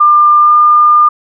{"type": "tone with pitch glide", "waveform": "sine", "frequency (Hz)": [1197, 1205.3], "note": ["D6", "D6"], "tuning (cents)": [33, 45], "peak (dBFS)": -3, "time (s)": [0, 1.09], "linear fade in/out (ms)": 10, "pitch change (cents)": 12, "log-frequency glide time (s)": [0.42, 0.51], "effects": []}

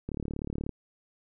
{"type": "click train", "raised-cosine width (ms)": 3, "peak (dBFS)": -21, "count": 23, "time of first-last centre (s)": [0.09, 0.693], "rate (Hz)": 36.5, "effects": []}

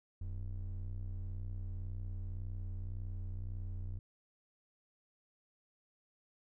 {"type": "ring-modulated tone", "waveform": "triangle", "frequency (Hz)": 60.8, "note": "B1", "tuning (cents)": -26, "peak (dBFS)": -33, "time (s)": [0.21, 3.99], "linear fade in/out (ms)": 5, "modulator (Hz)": 30.9, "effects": []}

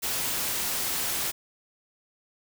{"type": "noise", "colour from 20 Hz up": "white", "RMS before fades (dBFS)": -29, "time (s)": [0.02, 1.32], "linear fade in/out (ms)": 20, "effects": []}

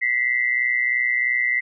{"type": "tone pair together", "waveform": "sine", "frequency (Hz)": [1952, 2075], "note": ["B6", "C7"], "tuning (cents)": [-21, -15], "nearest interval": "minor second", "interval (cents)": 106, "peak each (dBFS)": -21, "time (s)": [0.01, 1.61], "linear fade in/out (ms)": 20, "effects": []}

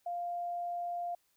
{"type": "tone", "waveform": "sine", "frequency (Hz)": 698.5, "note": "F5", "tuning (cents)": 0, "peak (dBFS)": -34, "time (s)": [0.06, 1.15], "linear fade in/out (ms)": 5, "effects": ["white hiss -74 dBFS RMS until 1.36 s"]}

